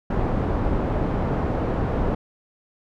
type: low-pass noise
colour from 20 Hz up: pink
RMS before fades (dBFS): -23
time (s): 0.1-2.15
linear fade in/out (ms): 5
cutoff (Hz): 820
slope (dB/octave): 12
effects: none